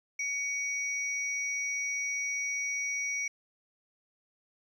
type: tone pair together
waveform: sine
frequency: 2250 / 5775 Hz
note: C#7 / F#8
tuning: +25 / -43 cents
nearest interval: octave + major third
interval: 1632 cents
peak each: -31 / -37 dBFS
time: 0.19-3.28 s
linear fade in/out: 5 ms
effects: 10-bit